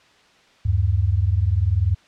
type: tone pair together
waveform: sine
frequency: 78.3 / 98.65 Hz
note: D#2 / G2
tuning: +11 / +11 cents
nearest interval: major third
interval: 400 cents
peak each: -20 / -18 dBFS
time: 0.65-1.95 s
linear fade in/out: 10 ms
effects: white hiss -54 dBFS RMS until 2.07 s + low-pass 4000 Hz 12 dB/octave